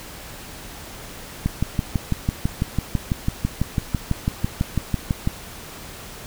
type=click train; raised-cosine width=5 ms; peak=-7 dBFS; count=24; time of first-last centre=1.46-5.274 s; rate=6.03 Hz; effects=pink hiss -38 dBFS RMS until 6.26 s